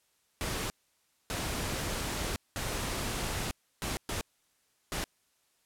pink noise bursts at uneven times, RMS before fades -34 dBFS, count 6, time 0.41-0.7 / 1.3-2.36 / 2.56-3.51 / 3.82-3.97 / 4.09-4.21 / 4.92-5.04 s, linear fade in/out 0 ms, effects white hiss -72 dBFS RMS until 5.65 s + low-pass 12000 Hz 12 dB/octave

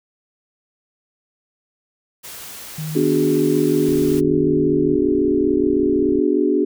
white noise, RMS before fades -35 dBFS, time 2.23-4.21 s, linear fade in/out 20 ms
sine tone with vibrato, 155.56 Hz, D#3, in tune, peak -24 dBFS, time 2.78-4.95 s, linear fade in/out 5 ms, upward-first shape sine, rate 14 Hz, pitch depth 11 cents each way
sine chord, G# half-diminished seventh, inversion first, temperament equal, 246.9 / 293.7 / 370 / 415.3 Hz, B3 / D4 / F#4 / G#4, 0 / 0 / 0 / 0 cents, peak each -23 / -18 / -19 / -21 dBFS, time 2.95-6.65 s, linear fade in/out 10 ms
click train, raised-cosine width 5 ms, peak -22 dBFS, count 72, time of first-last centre 3.89-6.188 s, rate 30.9 Hz
effects none

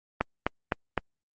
click train, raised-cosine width 0.5 ms, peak -9 dBFS, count 4, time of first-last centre 0.21-0.977 s, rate 3.91 Hz, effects Opus 24 kbps

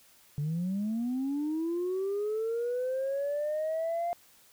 sine linear sweep, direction up, 141.2 to 698.5 Hz, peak -27 dBFS, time 0.38-4.13 s, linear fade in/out 0 ms, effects tanh soft clip ceiling -26 dBFS + white hiss -60 dBFS RMS until 4.52 s

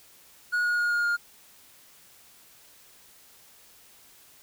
triangle tone with pitch steps, 1451 / 1441.8 / 1432.7 / 1423.6 / 1414.6 Hz, F#6 / F#6 / F6 / F6 / F6, -34 / -45 / +44 / +33 / +22 cents, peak -21 dBFS, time 0.52-1.17 s, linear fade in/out 20 ms, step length 130 ms, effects white hiss -55 dBFS RMS until 4.42 s

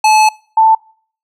square / sine tone pair in turn, 863 / 885.2 Hz, A5 / A5, -34 / +10 cents, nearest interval unison, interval 44 cents, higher second, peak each -7 / -5 dBFS, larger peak second, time 0.04-0.29 / 0.57-0.75 s, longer first, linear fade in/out 5 ms, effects noise-tail reverb RT60 0.5 s tail -25 dB re dry + low-pass 10000 Hz 12 dB/octave

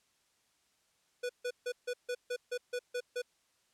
square tone bursts, 491.6 Hz, B4, 8 cents flat, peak -34 dBFS, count 10, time 1.23-3.22 s, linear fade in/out 10 ms, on 64 ms, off 150 ms, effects white hiss -73 dBFS RMS until 3.73 s + low-pass 9000 Hz 12 dB/octave

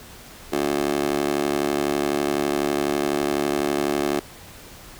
15% pulse tone with high-pass filter, 72 Hz, D2, 34 cents flat, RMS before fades -23 dBFS, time 0.52-4.2 s, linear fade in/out 10 ms, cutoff 380 Hz, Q 3, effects pink hiss -43 dBFS RMS until 4.99 s

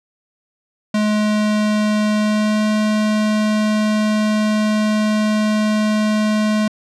square tone with pitch glide, 211.9 to 213.6 Hz, G#3 to G#3, +35 to +49 cents, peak -15 dBFS, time 0.94-6.68 s, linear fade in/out 5 ms, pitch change +14 cents, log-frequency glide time 2.17-2.66 s, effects low-pass 7000 Hz 12 dB/octave

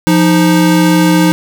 square tone pair together, 174.37 / 311.1 Hz, F3 / D#4, -2 / 0 cents, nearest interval minor seventh, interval 1002 cents, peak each -10 dBFS, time 0.07-1.32 s, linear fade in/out 0 ms, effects none

